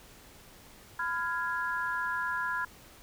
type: chord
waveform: sine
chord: F diminished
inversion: second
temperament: equal with one note detuned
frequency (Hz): 1005.6 / 1396.9 / 1661.2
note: Cb6 / F6 / Ab6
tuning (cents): +31 / 0 / 0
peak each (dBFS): -34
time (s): 0.99-2.65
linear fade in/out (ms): 5
effects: pink hiss -54 dBFS RMS until 3.02 s